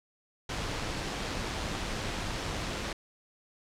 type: noise with amplitude modulation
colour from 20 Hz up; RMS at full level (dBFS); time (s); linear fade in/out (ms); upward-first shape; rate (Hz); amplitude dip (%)
pink; -33; 0.49-2.93; 5; sine; 108; 25
effects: low-pass 6000 Hz 12 dB/octave